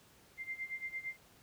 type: tone with tremolo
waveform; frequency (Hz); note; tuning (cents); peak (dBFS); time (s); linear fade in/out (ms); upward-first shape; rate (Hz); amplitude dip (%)
sine; 2094; C7; +1; -36; 0.37-1.17; 50; sine; 8.8; 85
effects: pink hiss -63 dBFS RMS until 1.42 s + high-pass 60 Hz 12 dB/octave